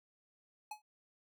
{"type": "tone with exponential decay", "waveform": "square", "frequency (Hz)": 848, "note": "G#5", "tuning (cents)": 36, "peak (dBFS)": -39, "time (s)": [0.71, 0.82], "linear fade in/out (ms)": 5, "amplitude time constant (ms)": 23, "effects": []}